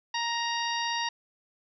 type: harmonic tone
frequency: 936 Hz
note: A#5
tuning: 7 cents sharp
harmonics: 1 / 2 / 3 / 4 / 5 / 6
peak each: -31 / -34 / -36 / -37 / -38 / -39 dBFS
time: 0.14-1.09 s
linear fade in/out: 5 ms
effects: none